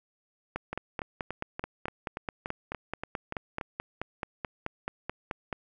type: two click trains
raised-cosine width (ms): 0.5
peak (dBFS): -17 / -19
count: 24 / 11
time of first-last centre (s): 0.56-5.528 / 0.73-3.612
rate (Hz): 4.63 / 3.47
effects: none